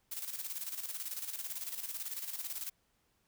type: noise with tremolo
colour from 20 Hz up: blue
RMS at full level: -39 dBFS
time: 0.11-2.7 s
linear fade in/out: 10 ms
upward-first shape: square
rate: 18 Hz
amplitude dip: 60%
effects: pink hiss -75 dBFS RMS until 3.27 s